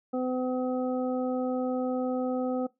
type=harmonic tone; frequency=254.3 Hz; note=C4; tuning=49 cents flat; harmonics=1 / 2 / 3 / 5; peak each=-29 / -31 / -37 / -43 dBFS; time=0.13-2.67 s; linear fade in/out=10 ms; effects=noise-tail reverb RT60 0.2 s tail -21 dB re dry